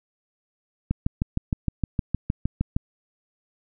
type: click train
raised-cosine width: 5 ms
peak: -10 dBFS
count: 13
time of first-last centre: 0.91-2.765 s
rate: 6.47 Hz
effects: none